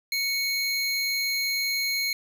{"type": "tone pair together", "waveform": "square", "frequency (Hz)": [2217, 4185], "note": ["C#7", "C8"], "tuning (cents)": [0, 0], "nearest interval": "major seventh", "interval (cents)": 1100, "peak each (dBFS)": [-28, -28], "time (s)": [0.12, 2.13], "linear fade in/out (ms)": 2, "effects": []}